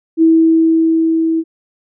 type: tone with level ramp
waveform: sine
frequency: 325 Hz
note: E4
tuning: 24 cents flat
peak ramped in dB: -5 to -12 dBFS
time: 0.17-1.44 s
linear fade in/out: 50 ms
effects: none